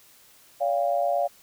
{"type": "tone cluster", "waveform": "sine", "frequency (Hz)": [571, 699, 798], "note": ["D5", "F5", "G5"], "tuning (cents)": [-49, 1, 31], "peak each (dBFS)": [-25, -24, -32], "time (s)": [0.6, 1.28], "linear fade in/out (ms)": 20, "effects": ["white hiss -55 dBFS RMS until 1.42 s"]}